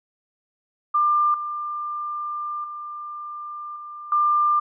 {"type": "tone with level steps", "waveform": "sine", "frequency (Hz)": 1194, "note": "D6", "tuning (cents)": 28, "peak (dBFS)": [-16, -26, -31, -34, -16], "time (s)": [0.94, 4.6], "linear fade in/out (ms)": 10, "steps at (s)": [1.34, 2.64, 3.76, 4.12], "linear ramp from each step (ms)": 2, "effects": []}